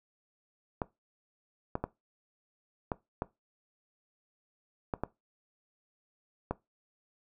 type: clicks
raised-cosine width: 1 ms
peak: -17 dBFS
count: 8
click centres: 0.818 / 1.754 / 1.84 / 2.918 / 3.221 / 4.938 / 5.036 / 6.51 s
effects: noise-tail reverb RT60 0.2 s tail -19 dB re dry

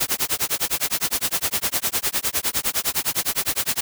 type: noise with tremolo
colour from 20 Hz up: white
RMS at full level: -20 dBFS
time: 0-3.81 s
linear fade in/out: 10 ms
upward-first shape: sine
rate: 9.8 Hz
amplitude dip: 100%
effects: none

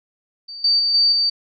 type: tone with level steps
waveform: sine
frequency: 4613 Hz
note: D8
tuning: 32 cents flat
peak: -31 / -13 / -16 / -12 / -15 dBFS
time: 0.48-1.3 s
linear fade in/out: 10 ms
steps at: 0.64 / 0.79 / 0.94 / 1.12 s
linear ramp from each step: 5 ms
effects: none

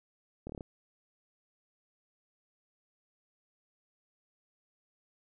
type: slowing click train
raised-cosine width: 2 ms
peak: -28 dBFS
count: 6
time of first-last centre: 0.47-0.608 s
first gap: 25 ms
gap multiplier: 1.05
effects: none

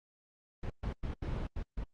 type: noise bursts at uneven times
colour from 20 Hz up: brown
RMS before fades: -36 dBFS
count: 6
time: 0.63-0.7 / 0.83-0.93 / 1.03-1.14 / 1.22-1.47 / 1.56-1.63 / 1.77-1.84 s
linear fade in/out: 5 ms
effects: low-pass 4000 Hz 12 dB/octave + Opus 24 kbps

